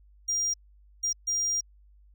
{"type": "tone bursts at uneven times", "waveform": "triangle", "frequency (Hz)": 5700, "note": "F8", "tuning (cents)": 34, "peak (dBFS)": -24, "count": 3, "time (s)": [[0.28, 0.54], [1.03, 1.13], [1.27, 1.61]], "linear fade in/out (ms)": 10, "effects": ["added 50 Hz sine -54 dBFS peak until 2.14 s"]}